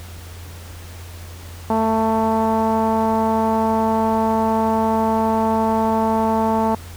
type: tone with low-pass filter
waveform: sawtooth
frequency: 222.1 Hz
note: A3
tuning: 16 cents sharp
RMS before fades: -18 dBFS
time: 1.7-6.75 s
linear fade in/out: 2 ms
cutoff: 900 Hz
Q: 4.1
effects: added 86 Hz sine -34 dBFS peak until 6.96 s + pink hiss -41 dBFS RMS until 6.96 s